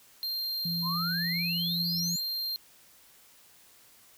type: tone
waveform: square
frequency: 4186 Hz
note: C8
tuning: in tune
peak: -31 dBFS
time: 0.23-2.56 s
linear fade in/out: 0 ms
type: tone with pitch glide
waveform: sine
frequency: 170.4 to 171.59 Hz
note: F3 to F3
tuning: -42 to -30 cents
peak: -32 dBFS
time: 0.65-2.16 s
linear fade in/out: 5 ms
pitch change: +12 cents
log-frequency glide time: 0.86-1.49 s
type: exponential sweep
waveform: sine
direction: up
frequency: 970 to 7560 Hz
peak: -33 dBFS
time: 0.82-2.21 s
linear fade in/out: 50 ms
effects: white hiss -58 dBFS RMS until 4.17 s